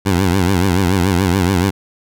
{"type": "tone with vibrato", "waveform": "15% pulse", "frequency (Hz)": 92.3, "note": "F#2", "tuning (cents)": -4, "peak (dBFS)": -6, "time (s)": [0.05, 1.71], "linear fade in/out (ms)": 20, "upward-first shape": "triangle", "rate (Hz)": 7, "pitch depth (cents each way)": 160, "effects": []}